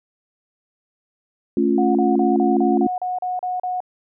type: chord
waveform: sine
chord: A augmented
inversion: none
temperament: equal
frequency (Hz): 220 / 277.2 / 349.2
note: A3 / C#4 / E#4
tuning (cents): 0 / 0 / 0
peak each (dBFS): -20 / -19 / -19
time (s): 1.57-2.87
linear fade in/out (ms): 2
type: tone bursts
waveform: sine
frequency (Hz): 730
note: F#5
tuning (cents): -24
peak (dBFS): -21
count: 10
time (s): 1.78-3.804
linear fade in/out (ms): 2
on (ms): 170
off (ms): 36
effects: none